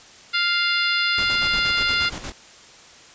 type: harmonic tone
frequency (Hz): 698.5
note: F5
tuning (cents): 0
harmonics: 2 / 3 / 4 / 5 / 6 / 7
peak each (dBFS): -23 / -25 / -26 / -27 / -28 / -28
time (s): 0.33-2.1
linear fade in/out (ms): 20
type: noise with tremolo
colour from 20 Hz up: pink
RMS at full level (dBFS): -31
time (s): 1.18-2.32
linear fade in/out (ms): 0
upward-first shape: square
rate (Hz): 8.5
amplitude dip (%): 55
effects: white hiss -46 dBFS RMS until 3.14 s + resampled to 16000 Hz